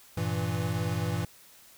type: chord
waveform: square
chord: E diminished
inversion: first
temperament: equal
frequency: 98 / 116.54 / 164.81 Hz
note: G2 / Bb2 / E3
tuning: 0 / 0 / 0 cents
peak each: -33 dBFS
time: 0.17-1.25 s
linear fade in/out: 5 ms
effects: white hiss -55 dBFS RMS until 1.77 s